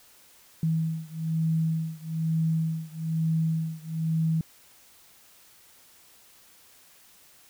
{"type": "beating tone pair", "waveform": "sine", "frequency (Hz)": [160.7, 161.8], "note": ["E3", "E3"], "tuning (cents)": [-44, -32], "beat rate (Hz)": 1.1, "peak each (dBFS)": [-27, -28], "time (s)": [0.63, 4.41], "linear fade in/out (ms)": 2, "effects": ["white hiss -56 dBFS RMS until 7.49 s"]}